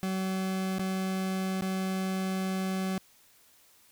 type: tone with dropouts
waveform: 40% pulse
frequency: 189.1 Hz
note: F#3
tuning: 38 cents sharp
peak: -28 dBFS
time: 0.03-2.98 s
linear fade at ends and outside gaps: 0 ms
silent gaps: 0.784-0.794 / 1.61-1.622 s
effects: white hiss -61 dBFS RMS until 3.91 s